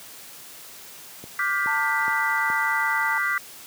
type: click train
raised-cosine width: 2 ms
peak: -25 dBFS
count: 4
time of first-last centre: 1.24-2.501 s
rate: 2.38 Hz
type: chord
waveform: sine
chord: G dominant seventh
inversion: second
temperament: equal with one note detuned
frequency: 1174.7 / 1421.3 / 1568 / 1975.5 Hz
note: D6 / F6 / G6 / B6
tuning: 0 / +30 / 0 / 0 cents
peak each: -28 / -28 / -28 / -25 dBFS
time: 1.39-3.38 s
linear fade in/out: 2 ms
type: tone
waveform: sine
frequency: 895 Hz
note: A5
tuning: 29 cents sharp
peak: -27 dBFS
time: 1.67-3.18 s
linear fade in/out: 2 ms
effects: white hiss -43 dBFS RMS until 3.66 s + high-pass 100 Hz 12 dB/octave